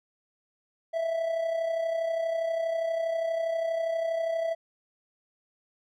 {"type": "tone with amplitude modulation", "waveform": "triangle", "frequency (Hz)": 659.3, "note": "E5", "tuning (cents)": 0, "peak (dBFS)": -22, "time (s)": [0.93, 4.55], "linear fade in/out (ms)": 20, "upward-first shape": "sine", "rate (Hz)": 32.4, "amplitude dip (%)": 50, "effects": []}